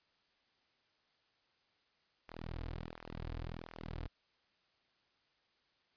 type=tone with flanger; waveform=sawtooth; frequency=40.83 Hz; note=E1; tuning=16 cents flat; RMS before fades=-45 dBFS; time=2.28-4.08 s; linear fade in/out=10 ms; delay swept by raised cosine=0.23 to 5.33 ms; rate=1.4 Hz; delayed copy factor=-0.95; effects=white hiss -75 dBFS RMS until 5.96 s + resampled to 11025 Hz